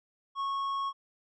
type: tone with tanh clipping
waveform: sine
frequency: 1100 Hz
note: C#6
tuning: 14 cents flat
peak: -31 dBFS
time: 0.35-0.93 s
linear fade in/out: 50 ms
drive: 7 dB
effects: none